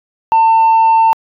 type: tone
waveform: sine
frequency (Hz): 898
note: A5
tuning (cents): +35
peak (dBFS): -4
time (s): 0.32-1.13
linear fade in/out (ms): 0
effects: tanh soft clip ceiling -5 dBFS